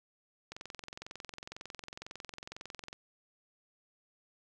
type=click train; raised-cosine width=0.2 ms; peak=-26 dBFS; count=54; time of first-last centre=0.52-2.929 s; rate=22 Hz; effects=none